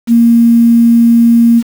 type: tone with quantisation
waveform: sine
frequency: 233.1 Hz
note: A#3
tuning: in tune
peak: -3 dBFS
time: 0.07-1.63 s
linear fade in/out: 50 ms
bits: 5
effects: none